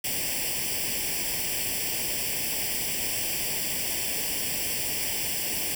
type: noise with comb filter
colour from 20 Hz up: white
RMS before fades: -29 dBFS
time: 0.04-5.75 s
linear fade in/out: 5 ms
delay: 0.38 ms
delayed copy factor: +0.95
effects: none